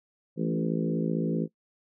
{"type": "harmonic tone with a mistuned harmonic", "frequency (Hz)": 55.6, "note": "A1", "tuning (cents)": 19, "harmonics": [3, 4, 5, 6, 7, 8, 9], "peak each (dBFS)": [-29, -31, -33, -35, -36, -37, -38], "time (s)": [0.36, 1.48], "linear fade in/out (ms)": 50, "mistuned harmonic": 4, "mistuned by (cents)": -21, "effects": ["noise-tail reverb RT60 0.1 s tail -20 dB re dry"]}